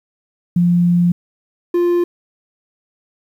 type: tone pair in turn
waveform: sine / triangle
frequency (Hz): 174.61 / 349.2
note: F3 / F4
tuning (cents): 0 / 0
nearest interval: octave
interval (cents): 1200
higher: second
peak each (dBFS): -10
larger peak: neither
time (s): 0.56-1.12 / 1.74-2.04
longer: first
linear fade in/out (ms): 5
effects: 8-bit